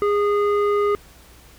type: tone with low-pass filter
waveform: square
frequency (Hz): 410.8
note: G#4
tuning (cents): -19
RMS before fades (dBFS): -19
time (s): 0.02-0.95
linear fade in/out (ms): 0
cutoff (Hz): 1400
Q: 1.4
effects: added 60 Hz sine -49 dBFS peak until 1.58 s + pink hiss -49 dBFS RMS until 1.58 s